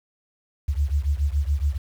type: beating tone pair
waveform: sine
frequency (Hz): 69.1 / 76.2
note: C#2 / D#2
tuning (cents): -5 / -36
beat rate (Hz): 7.1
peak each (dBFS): -22 / -24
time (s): 0.68-1.78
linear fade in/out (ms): 10
effects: 8-bit